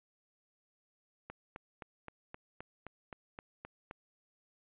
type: click train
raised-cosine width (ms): 0.5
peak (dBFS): -29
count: 11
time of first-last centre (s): 1.3-3.911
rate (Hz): 3.83
effects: resampled to 8000 Hz